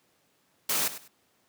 white noise with echo, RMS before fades -27 dBFS, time 0.69-0.88 s, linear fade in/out 5 ms, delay 100 ms, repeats 2, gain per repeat -13 dB, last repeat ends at 1.08 s, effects pink hiss -68 dBFS RMS until 1.48 s + high-pass 150 Hz 12 dB/octave

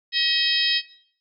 harmonic tone, 637 Hz, D#5, 41 cents sharp, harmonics 3 / 4 / 5 / 6 / 7 / 8, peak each -27 / -29 / -25 / -24 / -29 / -25 dBFS, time 0.12-0.82 s, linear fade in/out 50 ms, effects noise-tail reverb RT60 0.6 s tail -17 dB re dry

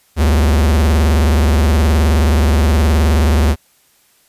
square tone with vibrato, 74.5 Hz, D2, 25 cents sharp, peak -10 dBFS, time 0.16-3.56 s, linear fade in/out 50 ms, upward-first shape triangle, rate 19 Hz, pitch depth 240 cents each way, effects white hiss -54 dBFS RMS until 4.28 s + resampled to 32000 Hz

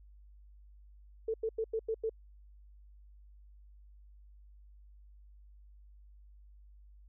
sine tone bursts, 445.2 Hz, A4, 20 cents sharp, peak -30 dBFS, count 6, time 1.28-2.095 s, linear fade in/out 5 ms, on 60 ms, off 91 ms, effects added 50 Hz sine -54 dBFS peak until 7.08 s

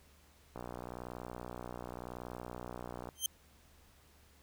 click train, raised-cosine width 1 ms, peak -29 dBFS, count 155, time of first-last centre 0.56-3.089 s, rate 60.9 Hz
15% pulse tone with exponential growth, 3136 Hz, G7, in tune, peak -20 dBFS, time 3.15-3.26 s, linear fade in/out 2 ms, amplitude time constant 22 ms
effects added 73 Hz sine -65 dBFS peak until 4.42 s + pink hiss -65 dBFS RMS until 4.42 s

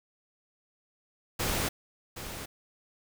pink noise with echo, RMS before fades -30 dBFS, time 1.39-1.69 s, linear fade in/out 10 ms, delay 770 ms, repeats 1, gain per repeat -10 dB, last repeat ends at 2.46 s, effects none

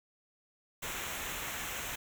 pink noise with comb filter, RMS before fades -39 dBFS, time 0.82-1.96 s, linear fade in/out 10 ms, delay 0.21 ms, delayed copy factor -0.65, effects none

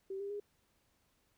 sine tone with pitch steps, 386.8 / 400.1 / 410.4 Hz, G4 / G4 / G#4, -23 / +35 / -21 cents, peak -38 dBFS, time 0.1-0.4 s, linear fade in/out 5 ms, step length 100 ms, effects pink hiss -75 dBFS RMS until 1.37 s

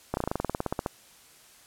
slowing click train, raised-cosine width 1 ms, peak -13 dBFS, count 16, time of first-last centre 0.14-0.862 s, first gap 31 ms, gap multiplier 1.06, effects white hiss -55 dBFS RMS until 1.66 s + low-pass 12000 Hz 12 dB/octave

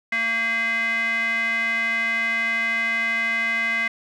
square tone with band-pass filter, 228.2 Hz, A#3, 37 cents flat, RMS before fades -23 dBFS, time 0.12-3.88 s, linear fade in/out 5 ms, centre 2000 Hz, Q 7.3, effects none

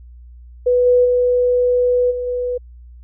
sine tone with level steps, 493.9 Hz, B4, in tune, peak -11 / -9 / -12 / -20 / -18 dBFS, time 0.66-2.58 s, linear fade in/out 10 ms, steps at 0.85 / 1.04 / 2.1 / 2.26 s, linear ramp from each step 20 ms, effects added 60 Hz sine -37 dBFS peak until 3.03 s

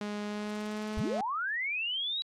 sawtooth tone with pitch glide, 207.7 to 214.5 Hz, G#3 to A3, 0 to -44 cents, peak -30 dBFS, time 0.01-1.21 s, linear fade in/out 2 ms, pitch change +56 cents, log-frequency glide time 0.24-0.97 s
violet noise bursts, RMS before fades -44 dBFS, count 10, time 0.49-0.998 s, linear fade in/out 5 ms, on 22 ms, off 32 ms
sine linear sweep, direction up, 30.87 to 3925 Hz, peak -30 dBFS, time 0.97-2.22 s, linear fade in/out 0 ms
effects low-pass 6000 Hz 12 dB/octave + AAC 64 kbps

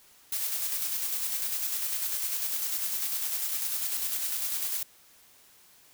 blue noise with tremolo, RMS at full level -30 dBFS, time 0.32-4.83 s, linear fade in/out 5 ms, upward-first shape square, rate 10 Hz, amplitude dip 30%, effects white hiss -58 dBFS RMS until 5.93 s

